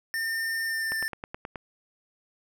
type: tone with pitch glide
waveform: square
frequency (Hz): 1809 to 1784.1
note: A6 to A6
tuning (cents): +48 to +24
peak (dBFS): -28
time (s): 0.14-1.08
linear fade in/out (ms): 0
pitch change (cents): -24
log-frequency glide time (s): 0.64-0.97
type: click train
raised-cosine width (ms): 0.5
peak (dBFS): -20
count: 7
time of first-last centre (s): 0.92-1.558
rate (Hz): 9.41
effects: none